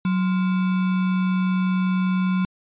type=tone with sample-and-hold; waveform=sine; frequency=185.1 Hz; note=F#3; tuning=1 cent sharp; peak=-18 dBFS; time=0.05-2.45 s; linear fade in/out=2 ms; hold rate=1225 Hz; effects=resampled to 8000 Hz